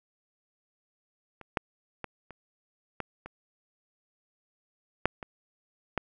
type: clicks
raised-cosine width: 0.5 ms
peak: -30 / -11 / -20 / -29 / -17 / -26 / -7 / -23 / -13 dBFS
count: 9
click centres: 1.413 / 1.572 / 2.043 / 2.307 / 3.003 / 3.26 / 5.056 / 5.228 / 5.977 s
effects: none